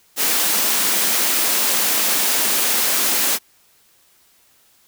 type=high-pass noise; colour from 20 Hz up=white; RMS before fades=-18 dBFS; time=0.16-3.39 s; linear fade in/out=50 ms; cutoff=180 Hz; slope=96 dB/octave; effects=white hiss -56 dBFS RMS until 4.87 s